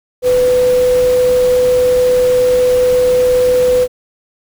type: tone in noise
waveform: sine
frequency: 500 Hz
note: B4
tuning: 21 cents sharp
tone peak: -8 dBFS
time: 0.22-3.88 s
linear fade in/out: 50 ms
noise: pink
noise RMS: -26 dBFS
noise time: 0.22-3.88 s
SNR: +15 dB
effects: none